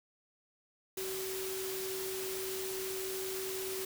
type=tone in noise; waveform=sine; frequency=380 Hz; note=F#4; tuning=46 cents sharp; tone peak=-38 dBFS; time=0.97-3.85 s; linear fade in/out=5 ms; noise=white; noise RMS=-41 dBFS; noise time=0.97-3.85 s; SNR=0 dB; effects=none